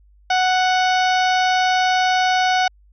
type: harmonic tone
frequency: 740 Hz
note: F#5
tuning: in tune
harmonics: 1 / 2 / 3 / 4 / 5 / 6 / 7 / 8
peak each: -16 / -22 / -26 / -28 / -30 / -32 / -33 / -34 dBFS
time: 0.3-2.68 s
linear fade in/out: 5 ms
effects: added 50 Hz sine -49 dBFS peak until 2.92 s